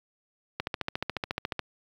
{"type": "click train", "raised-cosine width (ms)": 0.3, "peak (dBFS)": -13, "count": 15, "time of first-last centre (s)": [0.6, 1.593], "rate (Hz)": 14.1, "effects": ["high-pass 60 Hz 12 dB/octave", "9-bit"]}